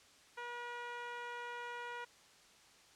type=tone with band-pass filter; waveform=10% pulse; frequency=481 Hz; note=B4; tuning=46 cents flat; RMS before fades=-45 dBFS; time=0.37-2.05 s; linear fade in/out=10 ms; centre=1000 Hz; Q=0.82; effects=white hiss -63 dBFS RMS until 2.95 s + low-pass 7000 Hz 12 dB/octave